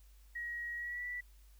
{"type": "tone with pitch glide", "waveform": "sine", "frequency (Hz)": [1900, 1961.3], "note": ["A#6", "B6"], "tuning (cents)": [33, -13], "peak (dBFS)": -38, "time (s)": [0.35, 1.21], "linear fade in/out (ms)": 10, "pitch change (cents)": 54, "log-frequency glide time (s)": [0.76, 1.06], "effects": ["added 50 Hz sine -57 dBFS peak until 1.59 s", "white hiss -70 dBFS RMS until 1.59 s"]}